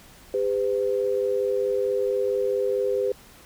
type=tone pair together; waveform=sine; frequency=401.9 / 506.4 Hz; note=G4 / B4; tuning=+43 / +43 cents; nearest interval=major third; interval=400 cents; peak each=-24 dBFS; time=0.34-3.12 s; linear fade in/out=2 ms; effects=pink hiss -50 dBFS RMS until 3.45 s